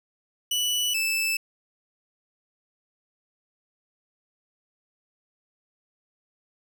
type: tone pair in turn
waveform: sawtooth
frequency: 2960 / 2634 Hz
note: F#7 / E7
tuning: 0 / -2 cents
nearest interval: major second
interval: 202 cents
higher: first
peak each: -20 dBFS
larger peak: neither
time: 0.51-0.94 / 0.94-1.37 s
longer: neither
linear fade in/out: 5 ms
effects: none